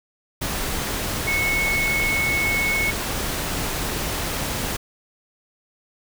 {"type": "tone in noise", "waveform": "sine", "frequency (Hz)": 2200, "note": "C#7", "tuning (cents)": -14, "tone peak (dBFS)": -20, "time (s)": [1.27, 2.91], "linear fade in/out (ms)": 10, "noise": "pink", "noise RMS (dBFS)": -26, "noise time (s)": [0.41, 4.77], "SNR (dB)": 3, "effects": []}